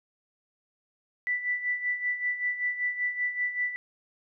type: tone with tremolo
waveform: sine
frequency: 1975.5 Hz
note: B6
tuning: in tune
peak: -24 dBFS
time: 1.27-3.76 s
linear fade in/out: 0 ms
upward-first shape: sine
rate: 5.2 Hz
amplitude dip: 70%
effects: none